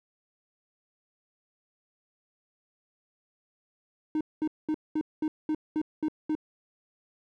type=tone bursts; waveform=triangle; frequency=308.8 Hz; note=D#4; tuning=13 cents flat; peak=-23 dBFS; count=9; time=4.15-6.352 s; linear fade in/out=2 ms; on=58 ms; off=210 ms; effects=none